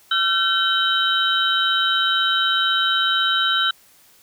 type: tone cluster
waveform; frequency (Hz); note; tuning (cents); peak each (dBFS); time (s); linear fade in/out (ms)
sine; 1360 / 1536 / 3072 / 3830; F6 / G6 / G7 / A#7; -46 / -36 / -36 / +46; -22; 0.11-3.71; 5
effects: white hiss -53 dBFS RMS until 4.22 s